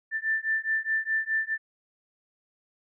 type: beating tone pair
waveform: sine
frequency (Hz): 1771 / 1775.8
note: A6 / A6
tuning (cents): +11 / +15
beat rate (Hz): 4.8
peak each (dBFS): -28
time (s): 0.11-1.58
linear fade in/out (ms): 50
effects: none